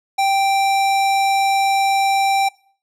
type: tone with hard clipping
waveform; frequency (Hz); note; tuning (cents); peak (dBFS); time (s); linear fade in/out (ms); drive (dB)
sine; 784; G5; 0; -16; 0.18-2.49; 10; 18
effects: noise-tail reverb RT60 0.5 s tail -23 dB re dry